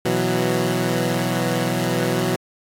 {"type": "chord", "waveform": "15% pulse", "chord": "B suspended fourth", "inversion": "none", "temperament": "equal with one note detuned", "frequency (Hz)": [123.47, 165.29, 185], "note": ["B2", "E3", "F#3"], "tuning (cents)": [0, 5, 0], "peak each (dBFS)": -17, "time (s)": [0.05, 2.36], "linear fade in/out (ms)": 5, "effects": ["AAC 64 kbps"]}